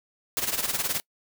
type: noise with tremolo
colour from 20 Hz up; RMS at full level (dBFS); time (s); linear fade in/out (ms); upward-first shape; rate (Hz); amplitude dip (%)
white; -25; 0.37-1; 0; sine; 19; 75
effects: noise-tail reverb RT60 0.1 s tail -25 dB re dry